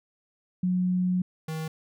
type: tone pair in turn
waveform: sine / square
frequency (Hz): 181.9 / 158.55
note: F#3 / D#3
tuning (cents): -29 / +33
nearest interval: major second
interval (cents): 238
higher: first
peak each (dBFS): -22 / -31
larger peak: first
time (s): 0.63-1.22 / 1.48-1.68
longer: first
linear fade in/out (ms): 5
effects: none